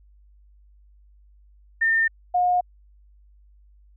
sine tone pair in turn, 1810 / 718.3 Hz, A6 / F5, +48 / +48 cents, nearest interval octave + major third, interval 1600 cents, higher first, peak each -17 dBFS, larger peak neither, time 1.81-2.08 / 2.34-2.61 s, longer neither, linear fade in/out 10 ms, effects added 50 Hz sine -51 dBFS peak until 3.96 s

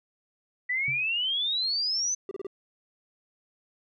sine exponential sweep, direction up, 1950 to 6200 Hz, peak -25 dBFS, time 0.69-2.15 s, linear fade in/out 10 ms
sine tone with exponential decay, 135.6 Hz, C#3, 38 cents flat, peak -31 dBFS, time 0.88-1.1 s, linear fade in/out 2 ms, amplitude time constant 46 ms
triangle tone bursts, 392 Hz, G4, in tune, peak -30 dBFS, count 4, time 2.29-2.468 s, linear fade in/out 2 ms, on 22 ms, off 30 ms
effects none

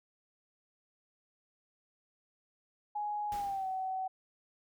sine tone with pitch glide, 834 to 756 Hz, G#5 to F#5, +7 to +37 cents, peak -33 dBFS, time 2.95-4.08 s, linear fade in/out 10 ms, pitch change -170 cents, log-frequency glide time 3.31-3.67 s
pink noise with exponential decay, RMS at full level -46 dBFS, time 3.32-4.01 s, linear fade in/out 1 ms, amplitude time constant 150 ms
effects none

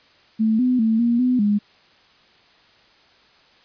sine tone with pitch steps, 220.1 / 251.7 / 222.6 / 236.3 / 251.2 / 206.4 Hz, A3 / B3 / A3 / A#3 / B3 / G#3, +1 / +33 / +20 / +24 / +30 / -10 cents, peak -15 dBFS, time 0.39-1.59 s, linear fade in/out 20 ms, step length 200 ms, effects white hiss -54 dBFS RMS until 3.64 s + resampled to 11025 Hz

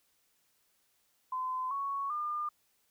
sine tone with pitch steps, 1025 / 1111.3 / 1204.9 Hz, C6 / C#6 / D6, -36 / +4 / +44 cents, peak -32 dBFS, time 1.32-2.49 s, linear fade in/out 5 ms, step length 390 ms, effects white hiss -73 dBFS RMS until 2.9 s

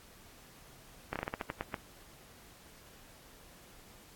slowing click train, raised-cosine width 0.5 ms, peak -19 dBFS, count 10, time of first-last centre 1.13-1.742 s, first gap 27 ms, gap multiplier 1.22, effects pink hiss -57 dBFS RMS until 4.15 s + AAC 64 kbps

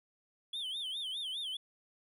triangle tone with vibrato, 3322 Hz, G#7, in tune, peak -35 dBFS, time 0.53-1.57 s, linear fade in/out 5 ms, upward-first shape sine, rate 4.9 Hz, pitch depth 180 cents each way, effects none

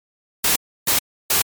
white noise bursts, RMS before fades -17 dBFS, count 3, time 0.44-1.42 s, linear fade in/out 5 ms, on 120 ms, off 310 ms, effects MP3 96 kbps

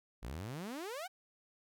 sawtooth exponential sweep, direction up, 51 to 790 Hz, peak -37 dBFS, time 0.22-1.08 s, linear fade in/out 20 ms, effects none

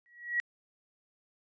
sine tone with exponential growth, 1917 Hz, A#6, 48 cents sharp, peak -24 dBFS, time 0.06-0.4 s, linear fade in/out 0 ms, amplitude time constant 73 ms, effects resampled to 16000 Hz

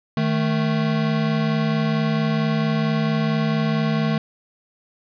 square tone pair together, 155.56 / 220 Hz, D#3 / A3, 0 / 0 cents, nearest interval tritone, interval 600 cents, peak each -22 dBFS, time 0.17-4.18 s, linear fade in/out 2 ms, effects resampled to 11025 Hz + 9-bit

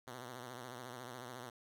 5% pulse tone with vibrato, 123.9 Hz, B2, 6 cents sharp, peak -35 dBFS, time 0.07-1.5 s, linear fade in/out 5 ms, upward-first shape triangle, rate 14 Hz, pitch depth 110 cents each way, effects none

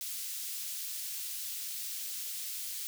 white high-pass noise, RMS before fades -39 dBFS, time 0.01-2.87 s, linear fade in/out 0 ms, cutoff 3300 Hz, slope 12 dB/octave, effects none

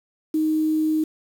sine tone with quantisation, 311.8 Hz, D#4, 4 cents sharp, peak -18 dBFS, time 0.34-1.04 s, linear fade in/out 5 ms, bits 7, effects none

